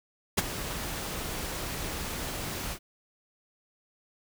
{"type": "noise with ADSR envelope", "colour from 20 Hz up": "pink", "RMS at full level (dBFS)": -22, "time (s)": [0.37, 2.79], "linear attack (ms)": 15, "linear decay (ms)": 25, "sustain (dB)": -13, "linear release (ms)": 71, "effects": []}